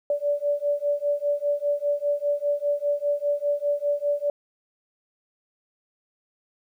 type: beating tone pair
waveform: sine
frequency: 577 / 582 Hz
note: D5 / D5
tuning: -31 / -16 cents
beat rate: 5 Hz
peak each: -25 dBFS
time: 0.1-4.3 s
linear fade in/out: 2 ms
effects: 10-bit

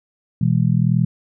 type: chord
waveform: sine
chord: E major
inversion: second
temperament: just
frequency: 123.61 / 164.81 / 206 Hz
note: B2 / E3 / G#3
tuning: +2 / 0 / -14 cents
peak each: -17 / -17 / -22 dBFS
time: 0.41-1.05 s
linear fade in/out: 5 ms
effects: none

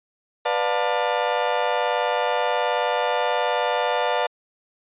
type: chord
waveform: 35% pulse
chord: B half-diminished seventh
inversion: none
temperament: just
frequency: 493.9 / 592.7 / 711.2 / 889 Hz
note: B4 / D5 / F5 / A5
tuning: 0 / +16 / +31 / +18 cents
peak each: -24 dBFS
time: 0.45-4.27 s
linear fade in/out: 10 ms
effects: resampled to 8000 Hz

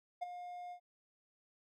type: tone with ADSR envelope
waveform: triangle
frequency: 712 Hz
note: F5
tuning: 33 cents sharp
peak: -32 dBFS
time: 0.21-0.8 s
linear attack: 17 ms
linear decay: 17 ms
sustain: -10 dB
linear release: 84 ms
effects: none

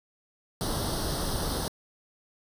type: noise with comb filter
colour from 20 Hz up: pink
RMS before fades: -30 dBFS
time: 0.61-1.68 s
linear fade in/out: 0 ms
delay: 0.21 ms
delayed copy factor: +0.85
effects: resampled to 32000 Hz

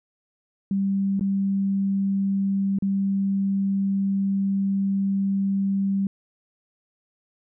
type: tone with dropouts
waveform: sine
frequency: 196 Hz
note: G3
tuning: in tune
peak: -20 dBFS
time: 0.71-6.07 s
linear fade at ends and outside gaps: 2 ms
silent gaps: 1.195-1.209 / 2.787-2.823 s
effects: none

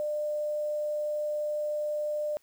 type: tone with quantisation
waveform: sine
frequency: 599 Hz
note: D5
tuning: 34 cents sharp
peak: -28 dBFS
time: 0-2.37 s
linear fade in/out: 0 ms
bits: 9
effects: white hiss -67 dBFS RMS until 2.42 s

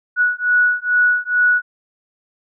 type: beating tone pair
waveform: sine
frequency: 1467 / 1469.3 Hz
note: F#6 / F#6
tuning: -15 / -13 cents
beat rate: 2.3 Hz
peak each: -16 dBFS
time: 0.16-1.62 s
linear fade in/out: 50 ms
effects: none

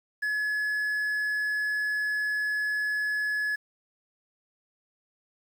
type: tone with quantisation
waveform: triangle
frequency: 1701 Hz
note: G#6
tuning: 41 cents sharp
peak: -24 dBFS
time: 0.22-3.56 s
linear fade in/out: 10 ms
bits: 9
effects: none

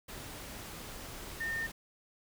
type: tone in noise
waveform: sine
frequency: 1818 Hz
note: A#6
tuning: 44 cents flat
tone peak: -33 dBFS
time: 1.4-1.67 s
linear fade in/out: 10 ms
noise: pink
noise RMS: -45 dBFS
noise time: 0.08-1.72 s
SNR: +9 dB
effects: none

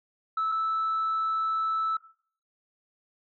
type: tone pair in turn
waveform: sine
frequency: 1308 / 1313.1 Hz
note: E6 / E6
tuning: -14 / -7 cents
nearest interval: unison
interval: 7 cents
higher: second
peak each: -23 dBFS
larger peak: neither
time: 0.37-0.52 / 0.52-1.97 s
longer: second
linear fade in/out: 5 ms
effects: noise-tail reverb RT60 0.5 s tail -18 dB re dry + tanh soft clip ceiling -22 dBFS

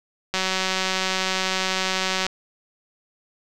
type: click train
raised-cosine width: 0.2 ms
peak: -6 dBFS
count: 363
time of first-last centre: 0.34-2.266 s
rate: 188 Hz
effects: none

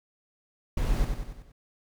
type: noise with echo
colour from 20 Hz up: brown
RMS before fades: -27 dBFS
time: 0.77-1.05 s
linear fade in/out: 5 ms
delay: 94 ms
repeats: 5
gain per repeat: -5 dB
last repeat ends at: 1.52 s
effects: none

